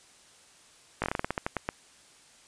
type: slowing click train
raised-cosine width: 0.5 ms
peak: -13 dBFS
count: 13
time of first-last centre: 1.02-1.689 s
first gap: 18 ms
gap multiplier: 1.19
effects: white hiss -57 dBFS RMS until 2.47 s + resampled to 22050 Hz